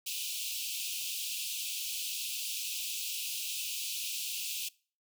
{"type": "high-pass noise", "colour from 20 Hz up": "pink", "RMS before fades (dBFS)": -37, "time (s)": [0.06, 4.69], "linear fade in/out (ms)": 10, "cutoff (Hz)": 2500, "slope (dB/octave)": 96, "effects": ["noise-tail reverb RT60 0.4 s tail -23 dB re dry"]}